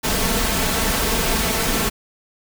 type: noise with comb filter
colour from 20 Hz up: pink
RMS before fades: -20 dBFS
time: 0.03-1.9 s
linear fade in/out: 20 ms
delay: 4.5 ms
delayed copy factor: +0.55
effects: none